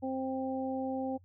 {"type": "harmonic tone", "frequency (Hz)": 263.1, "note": "C4", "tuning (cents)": 10, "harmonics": [1, 2, 3], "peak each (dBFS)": [-34, -37, -39], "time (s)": [0.02, 1.18], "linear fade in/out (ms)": 20, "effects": ["noise-tail reverb RT60 0.1 s tail -26 dB re dry", "added 91 Hz sine -57 dBFS peak until 1.24 s"]}